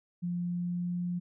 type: tone with pitch glide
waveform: sine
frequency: 175.3 to 176.52 Hz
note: F3 to F3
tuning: +7 to +19 cents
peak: -30 dBFS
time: 0.22-1.2 s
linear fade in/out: 20 ms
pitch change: +12 cents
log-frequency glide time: 0.41-1.02 s
effects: none